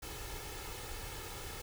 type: noise with comb filter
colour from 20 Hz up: pink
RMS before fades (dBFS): -44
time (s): 0.02-1.62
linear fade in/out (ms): 10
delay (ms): 2.3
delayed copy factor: +0.65
effects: none